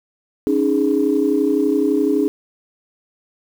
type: chord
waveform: sine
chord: C# suspended second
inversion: none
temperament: equal with one note detuned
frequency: 277.2 / 309 / 415.3 Hz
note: C#4 / D#4 / G#4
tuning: 0 / -12 / 0 cents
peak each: -18 dBFS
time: 0.47-2.28 s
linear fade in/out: 0 ms
effects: tanh soft clip ceiling -5 dBFS + 7-bit